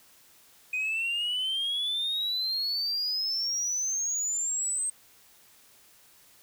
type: exponential sweep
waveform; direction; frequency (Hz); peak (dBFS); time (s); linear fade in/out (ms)
sine; up; 2485 to 8372; -25; 0.73-4.9; 5
effects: tanh soft clip ceiling -25 dBFS + white hiss -58 dBFS RMS until 6.42 s